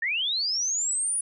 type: linear sweep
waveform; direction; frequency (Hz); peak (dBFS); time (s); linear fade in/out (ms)
sine; up; 1760 to 9850; -24; 0.02-1.21; 5
effects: none